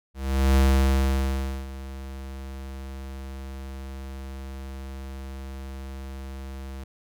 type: tone with ADSR envelope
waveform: square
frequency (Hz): 67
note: C2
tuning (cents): +42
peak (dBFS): -16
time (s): 0.14-6.84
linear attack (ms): 420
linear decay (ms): 1100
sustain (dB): -19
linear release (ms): 5
effects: none